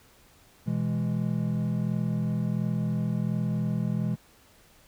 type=chord; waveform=triangle; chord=E major; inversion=second; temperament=equal; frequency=123.47 / 164.81 / 207.7 Hz; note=B2 / E3 / G#3; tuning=0 / 0 / 0 cents; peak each=-28 / -27 / -28 dBFS; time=0.66-4.16 s; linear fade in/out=20 ms; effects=pink hiss -58 dBFS RMS until 4.87 s